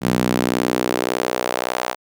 sawtooth tone with high-pass filter sweep, 61.74 Hz, B1, in tune, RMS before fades -21 dBFS, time 0.01-1.96 s, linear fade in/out 50 ms, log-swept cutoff 180 to 740 Hz, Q 1.5, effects none

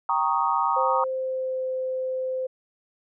sine chord, Eb dominant seventh, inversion first, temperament equal, 784 / 932.3 / 1108.7 / 1244.5 Hz, G5 / Bb5 / Db6 / Eb6, 0 / 0 / 0 / 0 cents, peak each -28 / -24 / -27 / -26 dBFS, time 0.09-1.04 s, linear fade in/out 2 ms
sine tone with pitch glide, 523.3 to 517.3 Hz, C5 to C5, 0 to -20 cents, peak -25 dBFS, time 0.76-2.47 s, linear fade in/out 10 ms, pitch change -20 cents, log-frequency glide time 0.95-1.66 s
effects none

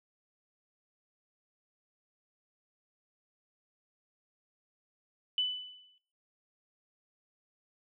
sine tone with exponential decay, 2994 Hz, F#7, 20 cents sharp, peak -25 dBFS, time 5.38-5.98 s, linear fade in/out 1 ms, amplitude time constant 130 ms, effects noise-tail reverb RT60 0.5 s tail -21 dB re dry

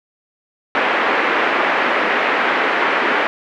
white band-pass noise, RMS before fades -17 dBFS, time 0.75-3.27 s, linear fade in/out 0 ms, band 260 to 2200 Hz, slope 24 dB/octave, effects none

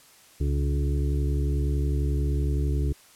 harmonic tone with a mistuned harmonic, 71 Hz, C#2, 42 cents sharp, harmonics 1 / 2 / 4 / 5 / 6, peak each -23 / -29 / -35 / -37 / -39 dBFS, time 0.4-2.93 s, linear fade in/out 10 ms, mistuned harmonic 1, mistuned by -33 cents, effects white hiss -54 dBFS RMS until 3.15 s + low-pass 12000 Hz 12 dB/octave

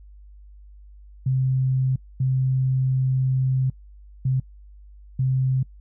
sine tone bursts at uneven times, 130.81 Hz, C3, in tune, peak -18 dBFS, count 4, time 1.26-1.96 / 2.2-3.7 / 4.25-4.4 / 5.19-5.63 s, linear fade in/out 5 ms, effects noise-tail reverb RT60 0.1 s tail -26 dB re dry + added 50 Hz sine -43 dBFS peak until 5.8 s

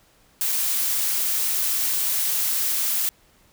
blue noise with dropouts, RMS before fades -23 dBFS, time 0.41-3.09 s, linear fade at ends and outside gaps 0 ms, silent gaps 0.52-0.523 s, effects pink hiss -58 dBFS RMS until 3.52 s

